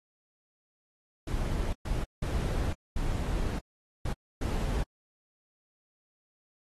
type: noise bursts at uneven times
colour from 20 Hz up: brown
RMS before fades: -30 dBFS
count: 6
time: 1.27-1.73 / 1.85-2.04 / 2.22-2.73 / 2.96-3.59 / 4.05-4.13 / 4.41-4.83 s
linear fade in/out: 5 ms
effects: AAC 32 kbps